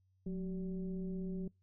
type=tone with frequency modulation; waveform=sine; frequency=182 Hz; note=F#3; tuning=28 cents flat; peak=-36 dBFS; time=0.26-1.48 s; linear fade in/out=5 ms; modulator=200 Hz; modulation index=0.7; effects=noise-tail reverb RT60 0.2 s tail -25 dB re dry + added 94 Hz sine -70 dBFS peak until 1.62 s